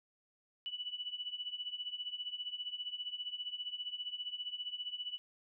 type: tone with tremolo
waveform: sine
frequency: 2960 Hz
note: F#7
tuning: in tune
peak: -35 dBFS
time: 0.66-5.18 s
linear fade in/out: 0 ms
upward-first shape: triangle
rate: 15 Hz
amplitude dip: 90%
effects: none